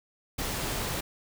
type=noise; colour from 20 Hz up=pink; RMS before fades=-32 dBFS; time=0.38-1.01 s; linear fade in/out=10 ms; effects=none